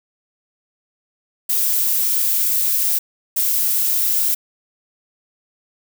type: noise bursts at uneven times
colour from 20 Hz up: violet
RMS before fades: -18 dBFS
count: 2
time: 1.49-2.99 / 3.36-4.35 s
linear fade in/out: 10 ms
effects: none